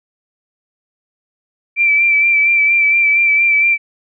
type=tone with vibrato; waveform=sine; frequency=2338 Hz; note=D7; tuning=8 cents flat; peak=-9 dBFS; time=1.76-3.78 s; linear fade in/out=50 ms; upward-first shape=sine; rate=4.3 Hz; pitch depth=31 cents each way; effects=none